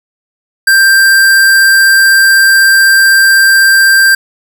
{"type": "tone", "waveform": "square", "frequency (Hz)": 1579, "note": "G6", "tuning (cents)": 12, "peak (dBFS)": -4, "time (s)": [0.67, 4.15], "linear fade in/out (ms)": 5, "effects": []}